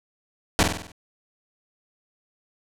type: noise with echo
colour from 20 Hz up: pink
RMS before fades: -17 dBFS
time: 0.59-0.63 s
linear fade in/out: 0 ms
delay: 48 ms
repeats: 6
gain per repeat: -5 dB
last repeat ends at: 0.918 s
effects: low-pass 9000 Hz 12 dB/octave